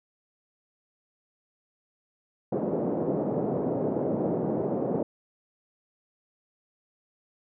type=band-pass noise; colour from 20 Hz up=white; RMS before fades=-28 dBFS; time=2.52-5.03 s; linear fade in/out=5 ms; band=140 to 560 Hz; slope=24 dB/octave; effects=none